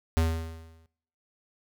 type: tone with exponential decay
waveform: square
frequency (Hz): 81.5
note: E2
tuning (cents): -19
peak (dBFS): -20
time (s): 0.17-0.86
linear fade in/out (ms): 0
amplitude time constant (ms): 150
effects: noise-tail reverb RT60 0.7 s tail -21 dB re dry